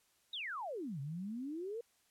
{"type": "exponential two-way sweep", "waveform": "sine", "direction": "down then up", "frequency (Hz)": [3900, 132.8, 481.8], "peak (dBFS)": -39, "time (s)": [0.33, 1.81], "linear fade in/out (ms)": 5, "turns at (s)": 1, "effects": ["white hiss -73 dBFS RMS until 2.1 s", "low-pass 12000 Hz 12 dB/octave"]}